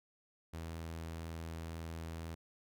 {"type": "tone", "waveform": "sawtooth", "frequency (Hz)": 82, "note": "E2", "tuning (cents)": -9, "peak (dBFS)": -38, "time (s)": [0.53, 2.35], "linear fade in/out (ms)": 10, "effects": []}